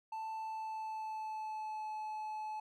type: tone with pitch glide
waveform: triangle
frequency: 883 to 860.8 Hz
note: A5 to A5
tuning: +6 to -38 cents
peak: -37 dBFS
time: 0.12-2.6 s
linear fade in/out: 5 ms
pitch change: -44 cents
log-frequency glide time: 0.33-1.9 s
effects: none